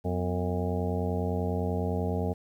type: harmonic tone with a mistuned harmonic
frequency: 90 Hz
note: F#2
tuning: 47 cents flat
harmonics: 1 / 2 / 3 / 4 / 5 / 6 / 7 / 8 / 9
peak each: -30 / -33 / -36 / -41 / -34 / -43 / -38 / -43 / -40 dBFS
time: 0.04-2.34 s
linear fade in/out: 20 ms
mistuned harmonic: 3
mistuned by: -110 cents
effects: 10-bit